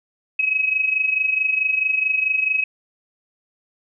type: tone with amplitude modulation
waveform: sine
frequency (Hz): 2551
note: D#7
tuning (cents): +43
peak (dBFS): -14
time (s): 0.39-2.64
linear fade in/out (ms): 5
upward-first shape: sine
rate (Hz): 24.6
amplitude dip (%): 70
effects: none